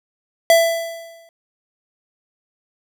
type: tone with exponential decay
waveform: square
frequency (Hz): 666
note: E5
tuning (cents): +18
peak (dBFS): -8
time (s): 0.5-1.29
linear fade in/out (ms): 1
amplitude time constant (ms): 170
effects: none